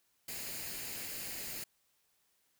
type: noise with comb filter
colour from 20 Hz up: white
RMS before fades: -42 dBFS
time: 0.28-1.64 s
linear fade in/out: 5 ms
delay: 0.43 ms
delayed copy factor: +0.5
effects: white hiss -75 dBFS RMS until 2.59 s